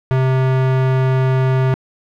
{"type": "tone", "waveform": "square", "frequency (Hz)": 130.81, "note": "C3", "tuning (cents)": 0, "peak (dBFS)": -13, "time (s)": [0.11, 1.74], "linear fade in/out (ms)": 0, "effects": ["low-pass 2000 Hz 12 dB/octave", "8-bit"]}